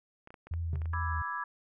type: clicks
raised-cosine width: 0.5 ms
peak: -34 dBFS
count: 9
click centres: 0.274 / 0.305 / 0.342 / 0.47 / 0.538 / 0.757 / 0.818 / 0.857 / 0.935 s
type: tone with vibrato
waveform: sine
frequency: 82.2 Hz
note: E2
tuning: 4 cents flat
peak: -31 dBFS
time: 0.51-1.22 s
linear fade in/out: 5 ms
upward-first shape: triangle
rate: 2.6 Hz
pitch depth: 47 cents each way
type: tone with exponential decay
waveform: triangle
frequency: 132.2 Hz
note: C3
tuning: 18 cents sharp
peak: -29 dBFS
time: 0.73-0.89 s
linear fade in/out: 2 ms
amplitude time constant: 34 ms
type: chord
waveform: sine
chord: E dominant seventh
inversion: second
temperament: equal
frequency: 987.8 / 1174.7 / 1318.5 / 1661.2 Hz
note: B5 / D6 / E6 / G#6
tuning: 0 / 0 / 0 / 0 cents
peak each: -38 / -38 / -42 / -38 dBFS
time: 0.93-1.44 s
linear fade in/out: 5 ms
effects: none